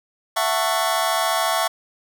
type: chord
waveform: sawtooth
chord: F# minor seventh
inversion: third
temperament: just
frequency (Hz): 666 / 740 / 888 / 1110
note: E5 / F#5 / A5 / C#6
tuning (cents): +18 / 0 / +16 / +2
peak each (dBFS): -19 / -22 / -22 / -20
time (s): 0.36-1.68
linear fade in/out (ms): 10
effects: none